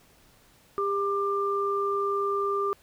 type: tone pair together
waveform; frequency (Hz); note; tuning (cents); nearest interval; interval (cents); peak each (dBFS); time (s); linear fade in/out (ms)
sine; 400.6 / 1190; G4 / D6; +38 / +22; octave + perfect fifth; 1884; -27; 0.78-2.73; 0
effects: pink hiss -59 dBFS RMS until 2.82 s